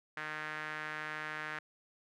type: tone with band-pass filter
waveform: sawtooth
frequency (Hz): 153.7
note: D#3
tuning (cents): -21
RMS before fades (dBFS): -41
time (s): 0.17-1.59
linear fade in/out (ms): 2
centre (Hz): 1700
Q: 3
effects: none